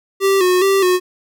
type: tone with vibrato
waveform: square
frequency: 377 Hz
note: F#4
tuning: 32 cents sharp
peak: -12 dBFS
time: 0.2-1 s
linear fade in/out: 50 ms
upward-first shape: square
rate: 2.4 Hz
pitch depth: 61 cents each way
effects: none